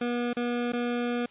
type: tone with dropouts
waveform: 25% pulse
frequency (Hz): 241.2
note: B3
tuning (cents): -41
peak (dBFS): -23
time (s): 0.01-1.26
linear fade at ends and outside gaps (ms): 5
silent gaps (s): 0.332-0.367 / 0.722-0.732
effects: white hiss -55 dBFS RMS until 1.3 s + resampled to 8000 Hz